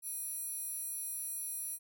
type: tone with high-pass filter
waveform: square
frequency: 830.6 Hz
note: G#5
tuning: in tune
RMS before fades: -40 dBFS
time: 0.02-1.79 s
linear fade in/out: 50 ms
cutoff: 11000 Hz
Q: 4.3
effects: none